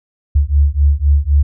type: beating tone pair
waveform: sine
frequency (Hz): 70 / 73.9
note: C#2 / D2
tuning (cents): +18 / +11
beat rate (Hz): 3.9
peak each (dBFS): -12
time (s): 0.35-1.43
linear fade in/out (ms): 10
effects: none